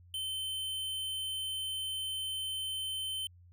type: tone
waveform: square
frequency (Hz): 3080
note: G7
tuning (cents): -31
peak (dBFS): -35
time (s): 0.14-3.27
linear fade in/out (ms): 2
effects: added 88 Hz sine -55 dBFS peak until 3.52 s

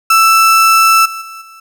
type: tone with level steps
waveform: 35% pulse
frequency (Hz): 1324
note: E6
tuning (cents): +7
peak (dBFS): -4 / -20 / -26 / -33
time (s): 0.1-1.6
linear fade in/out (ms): 5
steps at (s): 1.05 / 1.21 / 1.41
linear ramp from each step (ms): 10
effects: none

